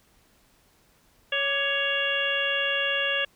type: harmonic tone with a mistuned harmonic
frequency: 557 Hz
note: C#5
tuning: 8 cents sharp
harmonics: 1 / 2 / 3 / 4 / 5 / 6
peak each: -31 / -37 / -28 / -36 / -27 / -32 dBFS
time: 1.32-3.25 s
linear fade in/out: 5 ms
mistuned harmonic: 2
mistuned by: +87 cents
effects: pink hiss -62 dBFS RMS until 3.35 s